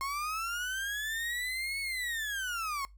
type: linear two-way sweep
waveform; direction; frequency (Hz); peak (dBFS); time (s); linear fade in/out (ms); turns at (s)
35% pulse; up then down; 1072 to 2217 to 1072; -31; 0.01-2.85; 0; 1.8
effects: noise-tail reverb RT60 0.2 s tail -22 dB re dry + added 50 Hz sine -52 dBFS peak until 2.97 s